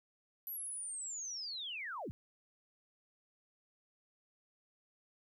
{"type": "linear sweep", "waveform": "sine", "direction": "down", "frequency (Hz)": [11980, 49], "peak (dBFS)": -40, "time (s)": [0.47, 2.11], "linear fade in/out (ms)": 0, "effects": ["13-bit"]}